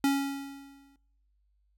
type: tone with exponential decay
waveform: square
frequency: 277.2 Hz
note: C#4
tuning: in tune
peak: -22 dBFS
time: 0.04-0.96 s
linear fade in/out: 2 ms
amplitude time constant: 200 ms
effects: noise-tail reverb RT60 0.9 s tail -24 dB re dry + added 50 Hz sine -67 dBFS peak until 1.77 s